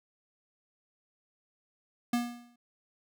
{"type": "tone with exponential decay", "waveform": "square", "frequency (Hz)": 240, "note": "B3", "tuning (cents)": -49, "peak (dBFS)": -25, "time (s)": [2.13, 2.56], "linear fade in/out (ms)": 5, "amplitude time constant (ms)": 92, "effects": []}